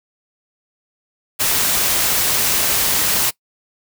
white noise, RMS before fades -17 dBFS, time 1.39-3.31 s, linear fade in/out 20 ms, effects noise-tail reverb RT60 0.1 s tail -22 dB re dry

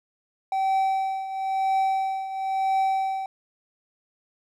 triangle tone with tremolo, 770 Hz, G5, 31 cents flat, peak -17 dBFS, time 0.52-3.26 s, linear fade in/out 2 ms, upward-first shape triangle, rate 0.99 Hz, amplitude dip 75%, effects none

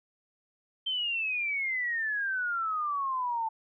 sine exponential sweep, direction down, 3136 to 881 Hz, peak -28 dBFS, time 0.86-3.49 s, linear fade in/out 10 ms, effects none

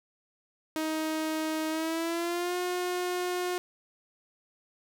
sawtooth tone with pitch glide, 314.5 to 359.2 Hz, D#4 to F4, +19 to +49 cents, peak -25 dBFS, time 0.76-3.58 s, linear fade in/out 0 ms, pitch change +230 cents, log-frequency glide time 1.69-2.57 s, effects none

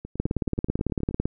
two click trains, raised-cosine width 3 ms, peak -11 / -23 dBFS, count 20 / 11, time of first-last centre 0.2-1.256 / 0.05-1.11 s, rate 18 / 9.43 Hz, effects none

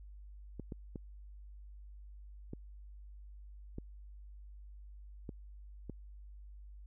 clicks, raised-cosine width 3 ms, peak -29 dBFS, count 7, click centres 0.597 / 0.722 / 0.958 / 2.534 / 3.784 / 5.292 / 5.897 s, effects added 50 Hz sine -49 dBFS peak until 6.86 s

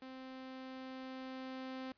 sawtooth tone with level ramp, 260.9 Hz, C4, 5 cents flat, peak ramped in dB -44 to -38 dBFS, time 0.02-1.92 s, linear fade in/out 2 ms, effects pink hiss -75 dBFS RMS until 1.97 s + resampled to 11025 Hz

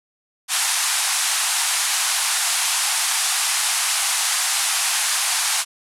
white band-pass noise, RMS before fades -21 dBFS, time 0.48-5.65 s, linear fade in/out 50 ms, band 730 to 11000 Hz, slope 48 dB/octave, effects none

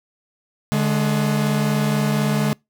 45% pulse tone pair together, 146.83 / 210.9 Hz, D3 / G#3, 0 / +27 cents, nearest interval tritone, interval 627 cents, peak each -20 dBFS, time 0.72-2.53 s, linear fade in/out 0 ms, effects noise-tail reverb RT60 0.2 s tail -26 dB re dry

